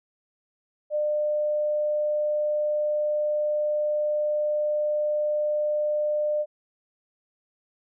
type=tone; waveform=sine; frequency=600 Hz; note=D5; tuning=37 cents sharp; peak=-22 dBFS; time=0.9-6.46 s; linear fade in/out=50 ms; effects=none